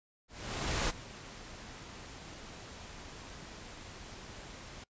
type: noise with ADSR envelope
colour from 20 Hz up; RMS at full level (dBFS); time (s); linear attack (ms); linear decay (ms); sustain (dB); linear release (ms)
pink; -31; 0.28-4.84; 610; 25; -17; 5
effects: noise-tail reverb RT60 0.1 s tail -23 dB re dry + resampled to 16000 Hz